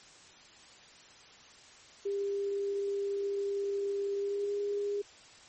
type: tone with pitch glide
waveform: sine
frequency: 400 to 407.2 Hz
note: G4 to G#4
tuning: +35 to -34 cents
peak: -30 dBFS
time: 2.05-5.02 s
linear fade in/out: 10 ms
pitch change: +31 cents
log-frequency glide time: 4.18-4.53 s
effects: white hiss -55 dBFS RMS until 5.48 s + MP3 32 kbps